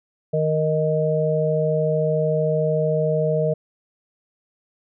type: harmonic tone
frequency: 155.56 Hz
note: D#3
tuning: in tune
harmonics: 1 / 3 / 4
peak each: -22 / -22 / -22 dBFS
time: 0.33-3.54 s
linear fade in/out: 10 ms
effects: none